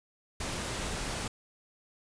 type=noise; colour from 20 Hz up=pink; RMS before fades=-35 dBFS; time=0.4-1.28 s; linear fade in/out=5 ms; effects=resampled to 22050 Hz